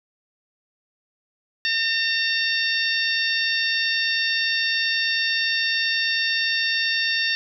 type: harmonic tone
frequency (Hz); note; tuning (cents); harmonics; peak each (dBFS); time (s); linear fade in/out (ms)
909; A#5; -44; 2 / 3 / 4 / 5 / 6; -24 / -26 / -27 / -28 / -29; 1.65-7.35; 0
effects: none